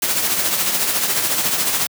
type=noise with tremolo; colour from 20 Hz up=white; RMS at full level=-17 dBFS; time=0.02-1.87 s; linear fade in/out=5 ms; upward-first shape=triangle; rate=14 Hz; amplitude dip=50%; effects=high-pass 100 Hz 12 dB/octave